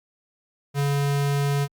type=tone; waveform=square; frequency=141.7 Hz; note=C#3; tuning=38 cents sharp; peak=-21 dBFS; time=0.74-1.68 s; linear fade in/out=50 ms; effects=Opus 48 kbps